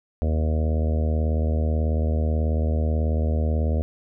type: harmonic tone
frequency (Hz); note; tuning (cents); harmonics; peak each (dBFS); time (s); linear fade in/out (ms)
78.3; D#2; +11; 1 / 2 / 3 / 4 / 5 / 6 / 7 / 8 / 9; -20 / -33 / -30 / -39 / -38 / -35 / -35 / -37 / -42; 0.22-3.82; 0
effects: none